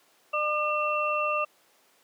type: tone cluster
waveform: sine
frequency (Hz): 602 / 1203 / 2704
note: D5 / D6 / E7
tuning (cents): +43 / +41 / +43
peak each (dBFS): -29 / -27 / -30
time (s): 0.33-1.45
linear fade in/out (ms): 10
effects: pink hiss -62 dBFS RMS until 2.03 s + high-pass 400 Hz 12 dB/octave